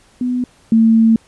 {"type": "tone pair in turn", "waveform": "sine", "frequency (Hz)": [248.8, 224.9], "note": ["B3", "A3"], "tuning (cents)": [13, 38], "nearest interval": "major second", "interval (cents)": 175, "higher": "first", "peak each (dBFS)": [-15, -7], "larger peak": "second", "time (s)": [[0.21, 0.44], [0.72, 1.16]], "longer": "second", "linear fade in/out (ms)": 2, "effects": ["pink hiss -51 dBFS RMS until 1.27 s", "resampled to 24000 Hz"]}